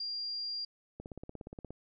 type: tone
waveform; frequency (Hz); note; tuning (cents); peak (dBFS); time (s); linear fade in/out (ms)
sine; 4780; D8; +30; -35; 0-0.65; 5
type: click train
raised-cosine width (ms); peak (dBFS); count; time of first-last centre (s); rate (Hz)
2; -30; 13; 1-1.706; 17
effects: none